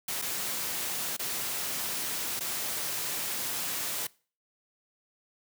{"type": "noise with dropouts", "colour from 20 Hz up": "white", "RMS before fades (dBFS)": -33, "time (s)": [0.08, 4.07], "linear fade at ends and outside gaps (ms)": 5, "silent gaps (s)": [[0.217, 0.221], [1.167, 1.193], [2.395, 2.406]], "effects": ["noise-tail reverb RT60 0.4 s tail -23 dB re dry", "high-pass 100 Hz 12 dB/octave"]}